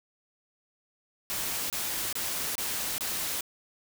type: noise bursts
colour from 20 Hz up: white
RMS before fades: -32 dBFS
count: 5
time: 1.3-3.408 s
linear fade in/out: 0 ms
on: 400 ms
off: 27 ms
effects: none